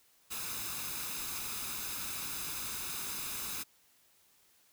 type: noise with comb filter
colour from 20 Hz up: white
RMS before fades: -39 dBFS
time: 0.3-3.64 s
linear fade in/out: 20 ms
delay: 0.79 ms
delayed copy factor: +0.55
effects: white hiss -67 dBFS RMS until 4.72 s